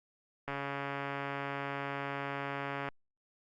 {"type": "click train", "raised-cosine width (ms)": 0.5, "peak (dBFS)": -22, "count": 338, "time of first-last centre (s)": [0.48, 2.887], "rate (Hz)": 140, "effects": ["Opus 48 kbps"]}